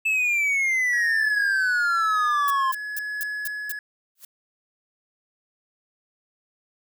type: exponential sweep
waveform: triangle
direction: down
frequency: 2637 to 1044 Hz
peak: -18 dBFS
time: 0.05-2.72 s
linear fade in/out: 10 ms
type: tone with tremolo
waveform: triangle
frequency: 1694 Hz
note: G#6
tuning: 34 cents sharp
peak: -25 dBFS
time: 0.93-3.79 s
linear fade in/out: 2 ms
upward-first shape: triangle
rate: 0.97 Hz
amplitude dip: 35%
type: noise bursts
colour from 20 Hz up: violet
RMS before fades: -30 dBFS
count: 6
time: 2.48-3.718 s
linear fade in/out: 0 ms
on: 23 ms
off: 220 ms
type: noise with exponential growth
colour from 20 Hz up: blue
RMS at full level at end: -37 dBFS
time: 4.15-4.25 s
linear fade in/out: 5 ms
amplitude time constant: 20 ms
effects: none